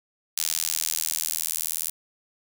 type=tone with high-pass filter sweep; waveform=sawtooth; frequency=80.3 Hz; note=E2; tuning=45 cents flat; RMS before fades=-28 dBFS; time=0.37-1.9 s; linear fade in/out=5 ms; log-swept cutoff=5900 to 9700 Hz; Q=0.91; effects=none